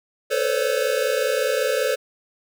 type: tone cluster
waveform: square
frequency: 440.3 / 505 / 530 / 570 Hz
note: A4 / B4 / C5 / C#5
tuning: +1 / +39 / +22 / +48 cents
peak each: -26 dBFS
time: 0.3-1.96 s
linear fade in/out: 20 ms
effects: none